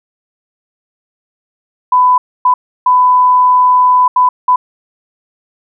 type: tone bursts at uneven times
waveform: sine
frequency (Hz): 1000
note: B5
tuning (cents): +21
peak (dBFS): -5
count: 5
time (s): 1.92-2.18 / 2.45-2.54 / 2.86-4.08 / 4.16-4.29 / 4.48-4.56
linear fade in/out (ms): 5
effects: none